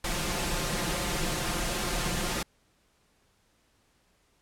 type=noise with comb filter; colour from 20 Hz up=pink; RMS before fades=-30 dBFS; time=0.04-2.43 s; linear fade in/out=5 ms; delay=5.7 ms; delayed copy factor=+0.65; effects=pink hiss -68 dBFS RMS until 4.41 s + low-pass 11000 Hz 12 dB/octave